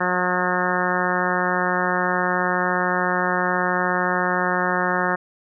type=harmonic tone; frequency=180.7 Hz; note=F#3; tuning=41 cents flat; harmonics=1 / 2 / 3 / 4 / 5 / 6 / 7 / 8 / 9 / 10; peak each=-28 / -28 / -28 / -28 / -28 / -28 / -28 / -28 / -28 / -28 dBFS; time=0-5.16 s; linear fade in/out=10 ms; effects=none